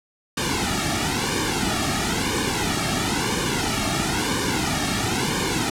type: noise with flanger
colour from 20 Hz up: pink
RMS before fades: -23 dBFS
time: 0.37-5.7 s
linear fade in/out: 5 ms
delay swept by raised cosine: 1.5 to 2.01 ms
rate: 1 Hz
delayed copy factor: -0.9
effects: low-pass 9000 Hz 12 dB/octave